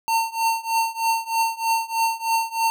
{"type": "tone with tremolo", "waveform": "square", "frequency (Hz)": 907, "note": "A#5", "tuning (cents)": -48, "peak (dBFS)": -17, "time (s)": [0.08, 2.7], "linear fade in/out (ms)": 0, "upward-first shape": "triangle", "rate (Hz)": 3.2, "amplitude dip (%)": 95, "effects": []}